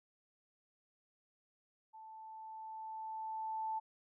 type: tone with level ramp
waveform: sine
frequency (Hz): 880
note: A5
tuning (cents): 0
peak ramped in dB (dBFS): -51 to -35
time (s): 1.93-3.8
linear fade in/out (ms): 20
effects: none